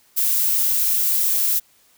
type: noise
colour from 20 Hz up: violet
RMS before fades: -19 dBFS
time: 0.16-1.6 s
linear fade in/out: 20 ms
effects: white hiss -57 dBFS RMS until 1.97 s